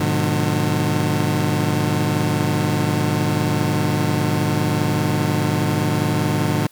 25% pulse chord, G# diminished seventh, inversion none, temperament just, 103.83 / 124.59 / 149.51 / 179.41 Hz, G#2 / B2 / D3 / F3, 0 / +16 / +31 / +47 cents, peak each -19 / -22 / -17 / -22 dBFS, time 0-6.67 s, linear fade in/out 5 ms, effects white hiss -53 dBFS RMS until 6.71 s

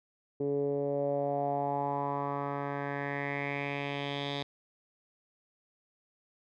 10% pulse tone with low-pass filter sweep, 141.7 Hz, C#3, 38 cents sharp, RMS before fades -33 dBFS, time 0.4-4.43 s, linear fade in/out 5 ms, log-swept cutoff 390 to 3800 Hz, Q 4.4, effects none

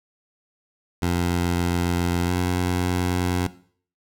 15% pulse tone with pitch glide, 87.31 to 89.66 Hz, F2 to F2, 0 to +46 cents, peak -14 dBFS, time 1.02-3.47 s, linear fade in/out 5 ms, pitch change +46 cents, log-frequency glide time 2.26-2.32 s, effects noise-tail reverb RT60 0.5 s tail -17 dB re dry

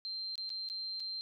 sine tone with dropouts, 4147 Hz, C8, 16 cents flat, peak -37 dBFS, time 0.05-1.21 s, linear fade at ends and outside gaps 0 ms, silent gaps 0.355-0.379 / 0.493-0.502 / 0.688-0.699 / 0.998-1.003 s, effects none

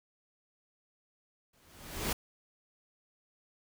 pink noise with exponential growth, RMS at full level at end -30 dBFS, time 1.53-2.13 s, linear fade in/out 5 ms, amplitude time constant 130 ms, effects none

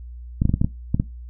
clicks, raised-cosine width 5 ms, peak -6 dBFS, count 8, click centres 0.419 / 0.454 / 0.494 / 0.54 / 0.615 / 0.645 / 0.945 / 0.999 s, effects noise-tail reverb RT60 0.2 s tail -17 dB re dry + added 60 Hz sine -34 dBFS peak until 1.29 s

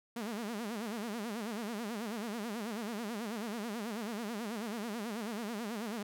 sawtooth tone with vibrato, 220 Hz, A3, in tune, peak -33 dBFS, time 0.16-6.03 s, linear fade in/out 5 ms, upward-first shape sine, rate 9.2 Hz, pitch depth 170 cents each way, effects none

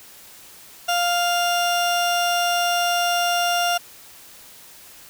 30% pulse tone pair together, 700 / 2800 Hz, F5 / F7, +4 / +4 cents, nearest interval 2 octaves, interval 2400 cents, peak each -17 / -25 dBFS, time 0.88-3.78 s, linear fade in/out 10 ms, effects white hiss -45 dBFS RMS until 5.09 s

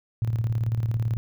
sine tone with tremolo, 113.3 Hz, A#2, 49 cents flat, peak -20 dBFS, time 0.22-1.17 s, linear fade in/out 0 ms, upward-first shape square, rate 18 Hz, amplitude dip 55%, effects none

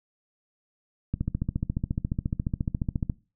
click train, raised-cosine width 5 ms, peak -14 dBFS, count 29, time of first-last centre 1.14-3.098 s, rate 14.3 Hz, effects noise-tail reverb RT60 0.3 s tail -20 dB re dry

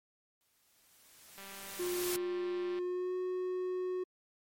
white noise with exponential growth, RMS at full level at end -36 dBFS, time 0.41-2.16 s, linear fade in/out 0 ms, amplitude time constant 380 ms
click train, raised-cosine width 0.3 ms, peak -34 dBFS, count 277, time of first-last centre 1.38-2.788 s, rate 196 Hz
triangle tone with pitch glide, 356.1 to 366.5 Hz, F4 to F#4, +34 to -16 cents, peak -31 dBFS, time 1.79-4.04 s, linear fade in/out 10 ms, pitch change +50 cents, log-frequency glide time 2.73-3.15 s
effects MP3 64 kbps

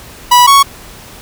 45% pulse tone pair in turn, 980 / 1110.9 Hz, B5 / C#6, -14 / +3 cents, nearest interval major second, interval 217 cents, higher second, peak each -3 dBFS, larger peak neither, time 0.31-0.47 / 0.47-0.63 s, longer neither, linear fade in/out 10 ms, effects pink hiss -34 dBFS RMS until 1.21 s

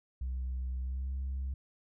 sine tone with pitch glide, 63.7 to 66.6 Hz, C2 to C2, -46 to +31 cents, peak -31 dBFS, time 0.21-1.54 s, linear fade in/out 5 ms, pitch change +77 cents, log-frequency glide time 0.78-1.12 s, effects tanh soft clip ceiling -31 dBFS

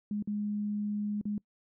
sine tone with dropouts, 207.7 Hz, G#3, in tune, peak -30 dBFS, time 0.11-1.38 s, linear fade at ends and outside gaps 2 ms, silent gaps 0.225-0.274 / 1.213-1.254 s, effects noise-tail reverb RT60 0.1 s tail -24 dB re dry

